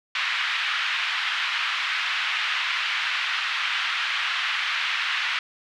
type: band-pass noise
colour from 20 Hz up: white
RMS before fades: -26 dBFS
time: 0.15-5.39 s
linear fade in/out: 2 ms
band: 1200 to 3200 Hz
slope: 24 dB/octave
effects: none